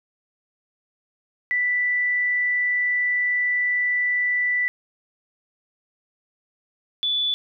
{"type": "tone pair in turn", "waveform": "sine", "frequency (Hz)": [1975.5, 3465], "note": ["B6", "A7"], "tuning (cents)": [0, -27], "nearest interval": "minor seventh", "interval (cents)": 973, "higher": "second", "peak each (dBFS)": [-19, -20], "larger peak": "first", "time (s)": [[1.51, 4.68], [7.03, 7.34]], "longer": "first", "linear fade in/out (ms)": 0, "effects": []}